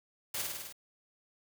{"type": "noise with echo", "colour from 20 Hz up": "white", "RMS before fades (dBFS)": -36, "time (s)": [0.34, 0.42], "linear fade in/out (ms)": 5, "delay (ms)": 51, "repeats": 6, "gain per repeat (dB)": -2, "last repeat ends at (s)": 0.726, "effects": []}